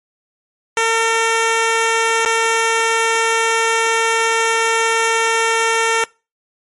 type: tone with dropouts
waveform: 10% pulse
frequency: 453.7 Hz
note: A#4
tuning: 47 cents flat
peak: -5 dBFS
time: 0.77-6.04 s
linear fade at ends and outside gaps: 1 ms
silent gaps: 2.25-2.259 s
effects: noise-tail reverb RT60 0.3 s tail -24 dB re dry + MP3 48 kbps